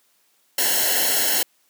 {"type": "noise with comb filter", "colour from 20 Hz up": "white", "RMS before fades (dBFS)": -20, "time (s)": [0.58, 1.43], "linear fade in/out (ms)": 5, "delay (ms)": 0.83, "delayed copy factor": -1, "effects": ["white hiss -63 dBFS RMS until 1.69 s", "high-pass 200 Hz 12 dB/octave"]}